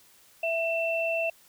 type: tone pair together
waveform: sine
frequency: 660.9 / 2683 Hz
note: E5 / E7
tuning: +4 / +30 cents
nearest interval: 2 octaves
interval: 2426 cents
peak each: -27 / -29 dBFS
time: 0.43-1.3 s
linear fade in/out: 5 ms
effects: white hiss -58 dBFS RMS until 1.48 s